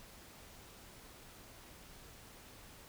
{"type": "silence", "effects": ["pink hiss -56 dBFS RMS until 2.88 s"]}